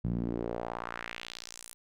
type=tone with band-pass filter sweep; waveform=sawtooth; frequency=58.3 Hz; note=A#1; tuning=1 cent sharp; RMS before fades=-37 dBFS; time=0.04-1.74 s; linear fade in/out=0 ms; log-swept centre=150 to 11000 Hz; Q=2; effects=none